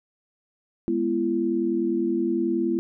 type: chord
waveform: sine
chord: E major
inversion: first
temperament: equal with one note detuned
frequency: 207.7 / 246.9 / 337.5 Hz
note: G#3 / B3 / E4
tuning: 0 / 0 / +41 cents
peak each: -29 / -27 / -23 dBFS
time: 0.88-2.79 s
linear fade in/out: 0 ms
effects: none